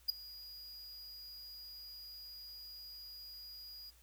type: tone with ADSR envelope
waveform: square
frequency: 4883 Hz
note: D#8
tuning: 33 cents flat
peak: -27 dBFS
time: 0.08-3.91 s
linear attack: 17 ms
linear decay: 6 ms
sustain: -22 dB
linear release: 20 ms
effects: added 60 Hz sine -64 dBFS peak until 4.02 s + white hiss -67 dBFS RMS until 4.02 s